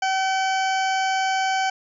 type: harmonic tone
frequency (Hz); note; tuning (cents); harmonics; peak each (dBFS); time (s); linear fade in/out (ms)
764; G5; -45; 1 / 2 / 3 / 4 / 6 / 7 / 8 / 9; -21 / -27 / -31 / -33 / -37 / -38 / -39 / -40; 0.02-1.7; 5
effects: 10-bit